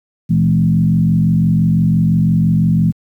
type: tone with frequency modulation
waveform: sine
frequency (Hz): 164.81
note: E3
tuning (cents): 0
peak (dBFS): -9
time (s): 0.29-2.92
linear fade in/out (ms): 20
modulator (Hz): 45.9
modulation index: 1.1
effects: high-pass 80 Hz 12 dB/octave + 8-bit